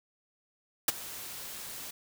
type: noise with ADSR envelope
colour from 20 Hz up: white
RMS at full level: -22 dBFS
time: 0.88-1.91 s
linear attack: 5 ms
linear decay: 20 ms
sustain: -20 dB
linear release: 8 ms
effects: none